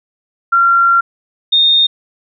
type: tone pair in turn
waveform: sine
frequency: 1375 / 3671 Hz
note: F6 / A#7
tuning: -27 / -27 cents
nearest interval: octave + perfect fourth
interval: 1700 cents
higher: second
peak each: -7 dBFS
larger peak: neither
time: 0.52-1.01 / 1.52-1.87 s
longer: first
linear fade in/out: 10 ms
effects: none